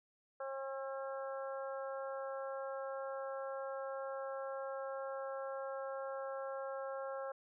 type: harmonic tone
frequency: 269.9 Hz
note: C#4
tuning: 46 cents flat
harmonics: 2 / 3 / 4 / 5 / 6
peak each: -41 / -49 / -50 / -49 / -55 dBFS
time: 0.4-7.32 s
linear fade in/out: 5 ms
effects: none